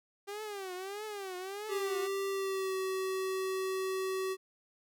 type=tone with vibrato; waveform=sawtooth; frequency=395.2 Hz; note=G4; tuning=14 cents sharp; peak=-35 dBFS; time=0.27-2.08 s; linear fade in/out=20 ms; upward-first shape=triangle; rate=1.6 Hz; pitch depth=170 cents each way
type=tone with pitch glide; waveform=square; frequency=392 to 379.1 Hz; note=G4 to F#4; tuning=0 to +42 cents; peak=-33 dBFS; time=1.68-4.37 s; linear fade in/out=50 ms; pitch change=-58 cents; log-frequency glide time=2.29-2.75 s
effects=none